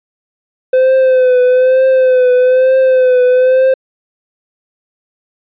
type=tone with vibrato; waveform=triangle; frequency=512 Hz; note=C5; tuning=38 cents flat; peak=-4 dBFS; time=0.73-3.74 s; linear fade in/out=5 ms; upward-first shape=triangle; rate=1.1 Hz; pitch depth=49 cents each way; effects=resampled to 8000 Hz